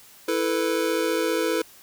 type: chord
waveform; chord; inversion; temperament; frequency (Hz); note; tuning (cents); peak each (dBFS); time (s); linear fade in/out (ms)
square; E suspended fourth; none; just; 329.6 / 439.5 / 494.4; E4 / A4 / B4; 0 / -2 / +2; -27; 0.28-1.62; 5
effects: white hiss -50 dBFS RMS until 1.82 s